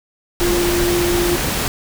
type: tone in noise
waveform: sine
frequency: 349 Hz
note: F4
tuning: 1 cent flat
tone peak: -16 dBFS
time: 0.41-1.36 s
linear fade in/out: 0 ms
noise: pink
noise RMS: -20 dBFS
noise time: 0.4-1.68 s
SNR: +1 dB
effects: none